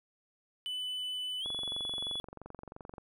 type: tone with pitch glide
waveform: triangle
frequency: 2998 to 3404 Hz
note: F#7 to G#7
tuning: +22 to +42 cents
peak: -33 dBFS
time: 0.66-2.2 s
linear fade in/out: 0 ms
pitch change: +220 cents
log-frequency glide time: 1.4-1.46 s
type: click train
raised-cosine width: 1 ms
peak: -31 dBFS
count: 36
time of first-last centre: 1.46-2.982 s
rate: 23 Hz
effects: none